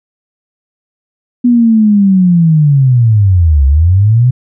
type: linear two-way sweep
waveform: sine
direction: down then up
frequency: 246.9 to 66 to 129 Hz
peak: -4 dBFS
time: 1.44-4.31 s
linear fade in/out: 10 ms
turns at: 3.66 s
effects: none